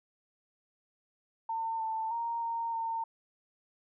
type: tone with pitch steps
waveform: sine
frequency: 903 / 888 / 930 / 923 / 910 Hz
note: A5 / A5 / A#5 / A#5 / A#5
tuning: +45 / +16 / -4 / -17 / -42 cents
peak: -31 dBFS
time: 1.49-3.04 s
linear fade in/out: 5 ms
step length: 310 ms
effects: none